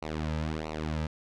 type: tone with flanger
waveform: sawtooth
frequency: 77.9 Hz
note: D#2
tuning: 3 cents sharp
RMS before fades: -33 dBFS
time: 0.02-1.07 s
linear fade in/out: 5 ms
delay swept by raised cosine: 0.59 to 2.79 ms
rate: 1.5 Hz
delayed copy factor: -0.95
effects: low-pass 5000 Hz 12 dB/octave